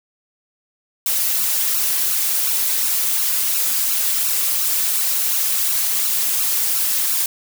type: noise with flanger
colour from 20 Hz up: blue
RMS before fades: -19 dBFS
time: 1.06-7.26 s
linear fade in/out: 2 ms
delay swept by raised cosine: 0.72 to 5.42 ms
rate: 2.8 Hz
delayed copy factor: +0.9
effects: none